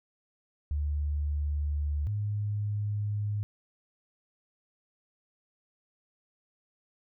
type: tone pair in turn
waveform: sine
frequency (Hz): 73.5 / 103.94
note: D2 / G#2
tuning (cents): +2 / +2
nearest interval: tritone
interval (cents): 600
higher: second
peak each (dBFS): -27 / -28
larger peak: first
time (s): 0.71-2.07 / 2.07-3.43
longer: neither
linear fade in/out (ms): 0
effects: none